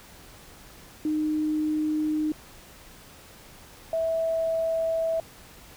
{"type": "tone pair in turn", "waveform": "sine", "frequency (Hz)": [307, 653.5], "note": ["D#4", "E5"], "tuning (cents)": [-23, -15], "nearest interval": "octave + minor second", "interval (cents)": 1308, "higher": "second", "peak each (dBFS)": -23, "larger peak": "neither", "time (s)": [[1.05, 2.32], [3.93, 5.2]], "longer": "neither", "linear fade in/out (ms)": 2, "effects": ["pink hiss -49 dBFS RMS until 5.76 s"]}